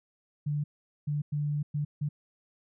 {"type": "tone bursts at uneven times", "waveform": "sine", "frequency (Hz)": 147.2, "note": "D3", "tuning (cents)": 4, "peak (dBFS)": -27, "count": 5, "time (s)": [[0.46, 0.64], [1.07, 1.22], [1.32, 1.63], [1.74, 1.85], [2.01, 2.09]], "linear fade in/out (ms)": 10, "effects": []}